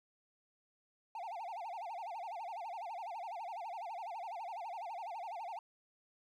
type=tone with vibrato; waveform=triangle; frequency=793 Hz; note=G5; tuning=20 cents sharp; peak=-39 dBFS; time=1.15-5.59 s; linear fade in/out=2 ms; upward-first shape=sine; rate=12 Hz; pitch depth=270 cents each way; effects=none